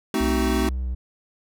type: chord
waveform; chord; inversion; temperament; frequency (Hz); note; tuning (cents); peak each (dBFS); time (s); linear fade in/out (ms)
square; A diminished seventh; none; equal with one note detuned; 220 / 261.6 / 311.1 / 377.6; A3 / C4 / Eb4 / Gb4; 0 / 0 / 0 / +35; -27; 0.14-0.69; 2
type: tone with vibrato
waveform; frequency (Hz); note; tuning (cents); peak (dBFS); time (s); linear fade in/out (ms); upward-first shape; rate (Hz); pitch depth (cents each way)
triangle; 62.8; B1; +30; -22; 0.2-0.95; 10; square; 2.3; 18
effects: none